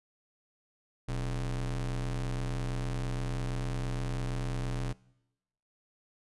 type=ring-modulated tone; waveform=square; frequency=77.5 Hz; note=D#2; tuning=6 cents flat; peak=-29 dBFS; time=1.08-4.93 s; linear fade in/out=10 ms; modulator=44.4 Hz; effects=noise-tail reverb RT60 0.9 s tail -22 dB re dry + resampled to 24000 Hz